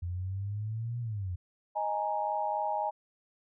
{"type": "exponential two-way sweep", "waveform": "sine", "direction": "up then down", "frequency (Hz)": [86, 121.2, 86], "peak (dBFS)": -32, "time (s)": [0.02, 1.36], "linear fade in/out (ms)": 10, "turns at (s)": 1}
{"type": "chord", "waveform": "sine", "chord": "D# suspended fourth", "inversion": "none", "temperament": "just", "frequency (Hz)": [622.3, 829.7, 933.4], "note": ["D#5", "G#5", "A#5"], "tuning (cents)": [0, -2, 2], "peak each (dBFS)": [-35, -31, -35], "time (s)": [1.75, 2.91], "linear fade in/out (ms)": 20}
{"effects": []}